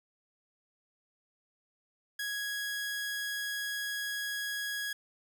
sawtooth tone, 1661.2 Hz, G#6, in tune, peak -30 dBFS, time 2.19-4.93 s, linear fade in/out 5 ms, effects none

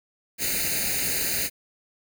white noise with comb filter, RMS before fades -26 dBFS, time 0.38-1.5 s, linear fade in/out 50 ms, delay 0.45 ms, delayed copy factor +0.9, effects none

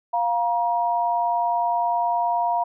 sine tone pair together, 700 / 950.2 Hz, F5 / A#5, +4 / +33 cents, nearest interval perfect fourth, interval 529 cents, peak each -22 dBFS, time 0.13-2.64 s, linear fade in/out 10 ms, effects none

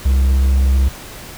triangle tone, 66.3 Hz, C2, 23 cents sharp, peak -8 dBFS, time 0.05-0.89 s, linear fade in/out 10 ms, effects pink hiss -34 dBFS RMS until 1.37 s

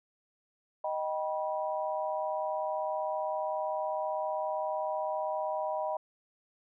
sine chord, Eb augmented, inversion none, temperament just, 622.3 / 777.8 / 972.3 Hz, Eb5 / G5 / B5, 0 / -14 / -27 cents, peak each -33 / -36 / -36 dBFS, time 0.84-5.97 s, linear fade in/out 5 ms, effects none

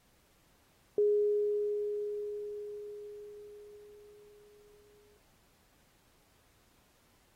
sine tone with exponential decay, 415.3 Hz, G#4, in tune, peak -23 dBFS, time 0.98-5.17 s, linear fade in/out 2 ms, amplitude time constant 910 ms, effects pink hiss -68 dBFS RMS until 7.35 s + AAC 48 kbps

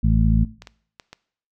harmonic tone, 55 Hz, A1, in tune, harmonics 1 / 2 / 3 / 4, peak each -17 / -20 / -22 / -23 dBFS, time 0.03-0.45 s, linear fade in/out 10 ms
clicks, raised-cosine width 0.2 ms, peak -21 dBFS, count 4, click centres 0.621 / 0.672 / 0.998 / 1.13 s
effects noise-tail reverb RT60 0.6 s tail -20 dB re dry

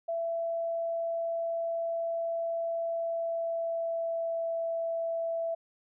sine tone with pitch glide, 668 to 663.8 Hz, E5 to E5, +23 to +12 cents, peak -29 dBFS, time 0.08-5.55 s, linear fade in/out 10 ms, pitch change -11 cents, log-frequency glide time 2.89-4.47 s, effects none

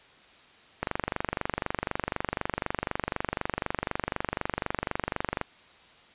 click train, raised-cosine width 0.5 ms, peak -12 dBFS, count 111, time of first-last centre 0.83-5.413 s, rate 24 Hz, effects white hiss -55 dBFS RMS until 6.14 s + resampled to 8000 Hz

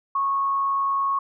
sine tone with frequency modulation, 1100 Hz, C#6, 14 cents flat, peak -20 dBFS, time 0.15-1.19 s, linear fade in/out 5 ms, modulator 109 Hz, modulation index 0.21, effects none

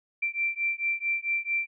sine beating tone pair, 2349 / 2353.5 Hz, D7 / D7, 0 / +3 cents, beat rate 4.5 Hz, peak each -29 dBFS, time 0.22-1.67 s, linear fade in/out 10 ms, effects none

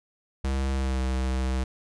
square tone with pitch glide, 66.9 to 64.77 Hz, C2 to C2, +39 to -17 cents, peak -25 dBFS, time 0.44-1.64 s, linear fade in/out 5 ms, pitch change -56 cents, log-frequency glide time 0.75-0.99 s, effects resampled to 22050 Hz

